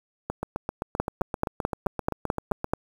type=two click trains; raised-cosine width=1 ms; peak=-14 / -9 dBFS; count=19 / 9; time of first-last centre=0.3-2.644 / 1-2.735 s; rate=7.68 / 4.61 Hz; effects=7-bit

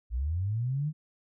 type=linear sweep; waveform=sine; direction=up; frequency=53.7 to 158 Hz; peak=-27 dBFS; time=0.1-0.93 s; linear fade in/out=50 ms; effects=none

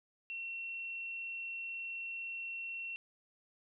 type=tone; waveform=sine; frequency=2719 Hz; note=F7; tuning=47 cents flat; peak=-39 dBFS; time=0.3-2.96 s; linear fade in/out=0 ms; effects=none

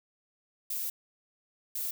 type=noise bursts at uneven times; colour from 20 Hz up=violet; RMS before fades=-34 dBFS; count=2; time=0.7-0.9 / 1.75-1.91 s; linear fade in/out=5 ms; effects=none

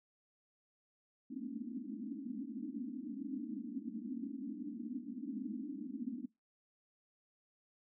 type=band-pass noise; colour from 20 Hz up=white; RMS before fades=-43 dBFS; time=1.3-6.26 s; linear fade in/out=10 ms; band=210 to 300 Hz; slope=96 dB/octave; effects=noise-tail reverb RT60 0.2 s tail -21 dB re dry

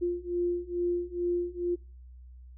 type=beating tone pair; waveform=sine; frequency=349.2 / 351.5 Hz; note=F4 / F4; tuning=0 / +11 cents; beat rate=2.3 Hz; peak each=-31 / -30 dBFS; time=0.01-1.76 s; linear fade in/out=20 ms; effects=noise-tail reverb RT60 0.4 s tail -26 dB re dry + added 62 Hz sine -46 dBFS peak until 2.57 s

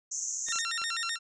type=band-pass noise; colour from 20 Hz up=pink; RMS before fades=-35 dBFS; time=0.11-0.62 s; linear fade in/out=10 ms; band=6000 to 7200 Hz; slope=96 dB/octave
type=tone with vibrato; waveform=15% pulse; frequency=1584 Hz; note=G6; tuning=18 cents sharp; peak=-24 dBFS; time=0.46-1.19 s; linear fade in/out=50 ms; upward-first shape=square; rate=7.9 Hz; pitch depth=260 cents each way
type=clicks; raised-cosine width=0.2 ms; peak=-25 dBFS; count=3; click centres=0.486 / 0.558 / 0.817 s
effects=resampled to 22050 Hz

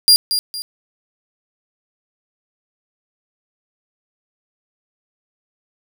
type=tone with echo; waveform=sawtooth; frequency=4800 Hz; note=D8; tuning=37 cents sharp; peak=-4 dBFS; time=0.08-0.16 s; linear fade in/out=0 ms; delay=230 ms; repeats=2; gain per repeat=-9 dB; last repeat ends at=0.62 s; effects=none

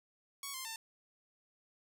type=tone with pitch steps; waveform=5% pulse; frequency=1115 / 1049 / 897 Hz; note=C#6 / C6 / A5; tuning=+10 / +4 / +33 cents; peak=-29 dBFS; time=0.43-0.76 s; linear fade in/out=2 ms; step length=110 ms; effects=none

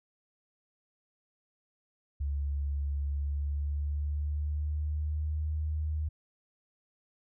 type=tone with pitch glide; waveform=sine; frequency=70.9 to 76.87 Hz; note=C#2 to D#2; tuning=+40 to -20 cents; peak=-29 dBFS; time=2.2-6.09 s; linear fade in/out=10 ms; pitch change=+140 cents; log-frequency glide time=3.07-5.48 s; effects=none

